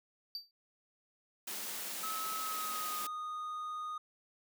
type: tone with exponential decay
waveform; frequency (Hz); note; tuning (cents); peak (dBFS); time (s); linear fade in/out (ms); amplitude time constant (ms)
triangle; 4639; D8; -22; -34; 0.35-0.51; 1; 33
type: high-pass noise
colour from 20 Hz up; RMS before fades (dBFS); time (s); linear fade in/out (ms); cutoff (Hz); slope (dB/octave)
white; -41; 1.47-3.07; 5; 170; 96
type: tone with pitch glide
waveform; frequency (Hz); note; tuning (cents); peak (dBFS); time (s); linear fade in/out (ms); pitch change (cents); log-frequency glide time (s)
triangle; 1291 to 1235.6; E6 to D#6; -37 to -12; -36; 2.03-3.98; 5; -75; 2.34-3.03
effects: none